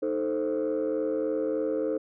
sine chord, A diminished, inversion second, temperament equal, 311.1 / 440 / 523.3 Hz, Eb4 / A4 / C5, 0 / 0 / 0 cents, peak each -29 / -28 / -28 dBFS, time 0.02-1.98 s, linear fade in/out 10 ms, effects tanh soft clip ceiling -21 dBFS

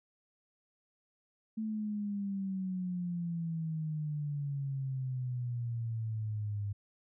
sine exponential sweep, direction down, 220.9 to 100.7 Hz, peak -33 dBFS, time 1.57-6.73 s, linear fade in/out 10 ms, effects none

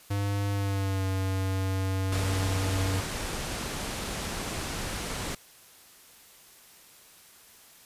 square tone with pitch glide, 100.5 to 95.24 Hz, G2 to G2, +44 to -49 cents, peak -27 dBFS, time 0.1-3.01 s, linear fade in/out 10 ms, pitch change -93 cents, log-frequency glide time 0.52-1.05 s
pink low-pass noise, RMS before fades -34 dBFS, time 2.12-5.35 s, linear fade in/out 5 ms, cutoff 11000 Hz, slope 24 dB/octave
effects white hiss -54 dBFS RMS until 7.85 s + resampled to 32000 Hz

